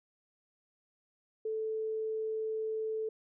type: tone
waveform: sine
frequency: 438.7 Hz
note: A4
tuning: 5 cents flat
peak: -32 dBFS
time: 1.45-3.09 s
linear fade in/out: 5 ms
effects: none